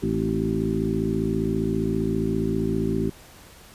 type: harmonic tone with a mistuned harmonic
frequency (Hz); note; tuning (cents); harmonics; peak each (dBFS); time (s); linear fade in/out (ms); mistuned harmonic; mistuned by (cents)
55; A1; 0; 1 / 2 / 3 / 4 / 5 / 6 / 7; -33 / -32 / -28 / -28 / -30 / -29 / -28; 0.02-3.1; 10; 5; -63
effects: pink hiss -48 dBFS RMS until 3.74 s + resampled to 32000 Hz